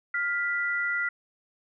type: tone pair together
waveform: sine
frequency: 1407.8 / 1975.5 Hz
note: F6 / B6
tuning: +13 / 0 cents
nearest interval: tritone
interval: 587 cents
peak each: -28 dBFS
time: 0.14-1.09 s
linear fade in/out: 5 ms
effects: none